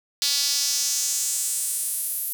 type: tone with high-pass filter sweep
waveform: sawtooth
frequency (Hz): 283.1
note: C#4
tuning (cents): +37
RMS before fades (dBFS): -25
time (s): 0.22-2.33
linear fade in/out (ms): 0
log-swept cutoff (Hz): 4400 to 12000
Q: 2.7
effects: none